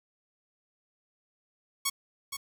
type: tone with echo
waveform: 5% pulse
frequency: 1108.7 Hz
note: C#6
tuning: in tune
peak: -14 dBFS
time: 1.85-1.9 s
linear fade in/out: 10 ms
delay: 470 ms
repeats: 1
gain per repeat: -8 dB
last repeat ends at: 2.37 s
effects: 9-bit